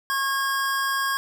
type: tone pair together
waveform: square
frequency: 1089.2 / 1632 Hz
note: C#6 / G#6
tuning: -31 / -31 cents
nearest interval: perfect fifth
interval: 700 cents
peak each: -26 dBFS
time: 0.1-1.17 s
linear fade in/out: 0 ms
effects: none